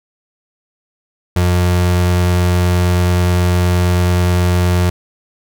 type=tone; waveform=35% pulse; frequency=89 Hz; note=F2; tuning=33 cents sharp; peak=-9 dBFS; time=1.36-4.9 s; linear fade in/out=5 ms; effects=none